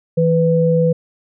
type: tone pair together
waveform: sine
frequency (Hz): 163.4 / 497.3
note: E3 / B4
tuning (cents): -15 / +12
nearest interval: octave + perfect fifth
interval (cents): 1927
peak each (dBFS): -14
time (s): 0.17-0.93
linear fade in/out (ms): 10
effects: none